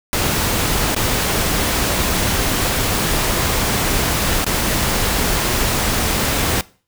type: noise with dropouts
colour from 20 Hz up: pink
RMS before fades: -18 dBFS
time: 0.13-6.61 s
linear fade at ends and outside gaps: 0 ms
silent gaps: 0.947-0.964 / 4.444-4.465 s
effects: noise-tail reverb RT60 0.4 s tail -21 dB re dry